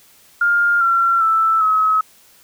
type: tone with pitch steps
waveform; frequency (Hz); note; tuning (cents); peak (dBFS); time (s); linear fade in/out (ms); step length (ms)
sine; 1407 / 1363.8 / 1321.9 / 1281.3; F6 / F6 / E6 / E6; +12 / -42 / +4 / -50; -12; 0.41-2.01; 5; 400
effects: white hiss -50 dBFS RMS until 2.43 s